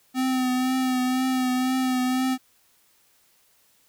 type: tone with vibrato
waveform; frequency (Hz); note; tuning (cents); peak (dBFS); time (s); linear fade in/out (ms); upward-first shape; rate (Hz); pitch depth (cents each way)
square; 256.3; C4; -36; -22; 0.14-2.38; 50; triangle; 2; 30
effects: white hiss -62 dBFS RMS until 3.88 s